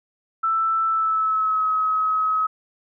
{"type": "tone with pitch glide", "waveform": "sine", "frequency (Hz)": [1325, 1276.9], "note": ["E6", "D#6"], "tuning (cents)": [9, 44], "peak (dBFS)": -18, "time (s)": [0.43, 2.47], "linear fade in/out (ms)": 10, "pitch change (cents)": -65, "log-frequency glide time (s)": [0.87, 1.66], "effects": []}